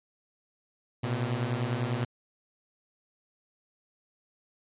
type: beating tone pair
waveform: sawtooth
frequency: 116.54 / 126.54 Hz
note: A#2 / B2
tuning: 0 / +43 cents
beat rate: 10 Hz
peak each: -27 / -27 dBFS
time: 1.03-2.05 s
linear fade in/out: 10 ms
effects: resampled to 8000 Hz